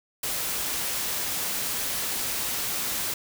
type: noise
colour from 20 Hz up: white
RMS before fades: -29 dBFS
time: 0.23-3.14 s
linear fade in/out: 5 ms
effects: none